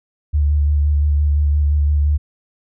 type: tone with vibrato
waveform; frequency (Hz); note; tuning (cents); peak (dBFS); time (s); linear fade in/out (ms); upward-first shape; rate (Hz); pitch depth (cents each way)
sine; 73.42; D2; 0; -12; 0.33-2.18; 20; square; 5.8; 20
effects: none